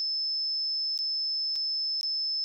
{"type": "tone with dropouts", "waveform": "sine", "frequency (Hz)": 5250, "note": "E8", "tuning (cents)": -8, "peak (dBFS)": -27, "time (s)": [0, 2.44], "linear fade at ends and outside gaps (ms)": 0, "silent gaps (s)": [[0.977, 0.989], [1.556, 1.56], [2.011, 2.031]], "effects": []}